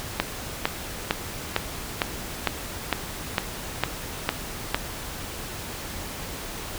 click train, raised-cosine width 0.3 ms, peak -4 dBFS, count 11, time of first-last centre 0.2-4.745 s, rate 2.2 Hz, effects pink hiss -35 dBFS RMS until 6.78 s

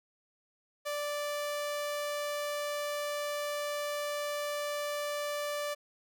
sawtooth tone, 586 Hz, D5, 4 cents flat, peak -29 dBFS, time 0.85-5.75 s, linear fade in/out 20 ms, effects none

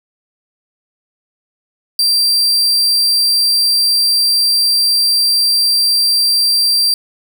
40% pulse tone, 4709 Hz, D8, 4 cents sharp, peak -9 dBFS, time 1.99-6.94 s, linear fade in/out 2 ms, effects none

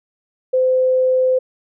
sine tone, 514 Hz, C5, 31 cents flat, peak -12 dBFS, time 0.53-1.39 s, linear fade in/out 10 ms, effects none

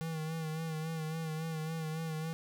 square tone with vibrato, 159.7 Hz, D#3, 45 cents sharp, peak -36 dBFS, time 0.01-2.33 s, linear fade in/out 0 ms, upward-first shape sine, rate 3.6 Hz, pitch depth 42 cents each way, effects none

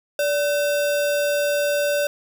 sine tone with sample-and-hold, 580 Hz, D5, 22 cents flat, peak -18 dBFS, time 0.19-2.07 s, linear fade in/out 2 ms, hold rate 2100 Hz, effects none

